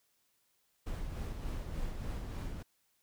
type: noise with tremolo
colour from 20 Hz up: brown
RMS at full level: -37 dBFS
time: 0.86-2.63 s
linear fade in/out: 10 ms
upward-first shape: sine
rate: 3.4 Hz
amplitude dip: 40%
effects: white hiss -75 dBFS RMS until 3.02 s